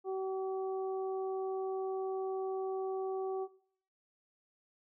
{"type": "harmonic tone", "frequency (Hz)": 381, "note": "G4", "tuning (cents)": -49, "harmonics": [1, 2, 3], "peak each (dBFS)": [-34, -42, -50], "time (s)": [0.04, 3.48], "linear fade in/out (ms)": 50, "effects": ["noise-tail reverb RT60 0.6 s tail -20 dB re dry"]}